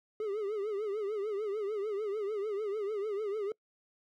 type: tone with vibrato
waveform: triangle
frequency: 415.3 Hz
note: G#4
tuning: in tune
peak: -30 dBFS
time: 0.2-3.52 s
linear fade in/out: 2 ms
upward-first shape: triangle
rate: 6.7 Hz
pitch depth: 130 cents each way
effects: noise-tail reverb RT60 0.1 s tail -25 dB re dry

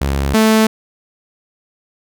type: tone pair in turn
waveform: sawtooth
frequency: 69.1 / 219.4 Hz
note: C#2 / A3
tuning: -5 / -5 cents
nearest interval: octave + minor sixth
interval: 2000 cents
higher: second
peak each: -11 / -5 dBFS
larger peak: second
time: 0.01-0.34 / 0.34-0.67 s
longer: neither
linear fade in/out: 5 ms
effects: none

